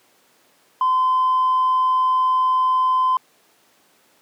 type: tone with tanh clipping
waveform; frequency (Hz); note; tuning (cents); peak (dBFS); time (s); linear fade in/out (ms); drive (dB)
triangle; 1027; C6; -33; -15; 0.81-3.17; 2; 5
effects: pink hiss -57 dBFS RMS until 4.21 s + high-pass 300 Hz 12 dB/octave